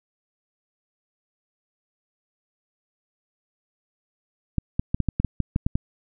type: clicks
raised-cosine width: 5 ms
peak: -9 dBFS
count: 11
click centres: 4.583 / 4.795 / 4.945 / 5.003 / 5.087 / 5.2 / 5.247 / 5.403 / 5.561 / 5.665 / 5.755 s
effects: none